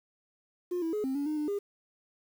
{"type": "tone with pitch steps", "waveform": "sine", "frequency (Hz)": [355.9, 327.1, 421.8, 264.8, 284.8, 305.8, 299.5, 404.9], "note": ["F4", "E4", "G#4", "C4", "C#4", "D#4", "D4", "G#4"], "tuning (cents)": [33, -13, 27, 21, 47, -30, 34, -44], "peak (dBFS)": -27, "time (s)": [0.71, 1.59], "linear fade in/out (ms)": 10, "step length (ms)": 110, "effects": ["tanh soft clip ceiling -27 dBFS", "9-bit"]}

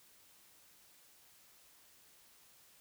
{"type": "silence", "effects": ["white hiss -64 dBFS RMS until 2.8 s"]}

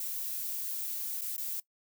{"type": "noise with dropouts", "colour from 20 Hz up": "violet", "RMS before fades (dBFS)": -36, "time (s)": [0, 1.6], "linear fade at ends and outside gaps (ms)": 2, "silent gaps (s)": [[1.211, 1.217], [1.365, 1.379]], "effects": ["noise-tail reverb RT60 0.1 s tail -20 dB re dry"]}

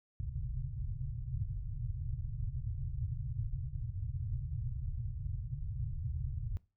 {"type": "low-pass noise", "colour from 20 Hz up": "white", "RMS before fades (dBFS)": -38, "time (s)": [0.2, 6.57], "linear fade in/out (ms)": 0, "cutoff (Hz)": 140, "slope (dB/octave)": 96, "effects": ["noise-tail reverb RT60 0.3 s tail -20 dB re dry"]}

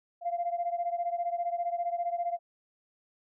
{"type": "beating tone pair", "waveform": "sine", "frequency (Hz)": [689, 704], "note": ["F5", "F5"], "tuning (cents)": [-24, 14], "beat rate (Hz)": 15, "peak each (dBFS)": [-30, -33], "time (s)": [0.21, 2.39], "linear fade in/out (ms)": 50, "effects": ["tanh soft clip ceiling -22 dBFS"]}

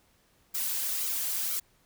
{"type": "noise with flanger", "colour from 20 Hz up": "blue", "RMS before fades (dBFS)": -31, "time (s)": [0.54, 1.6], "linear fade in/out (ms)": 10, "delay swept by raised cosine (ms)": [1.1, 3.6], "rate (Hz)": 2, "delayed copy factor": -0.7, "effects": ["pink hiss -66 dBFS RMS until 1.85 s"]}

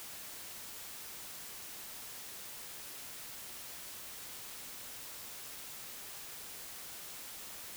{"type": "silence", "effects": ["white hiss -47 dBFS RMS until 7.76 s"]}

